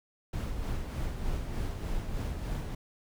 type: noise with tremolo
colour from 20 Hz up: brown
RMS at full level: -32 dBFS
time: 0.33-2.75 s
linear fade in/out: 5 ms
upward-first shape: sine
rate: 3.3 Hz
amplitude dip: 40%
effects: none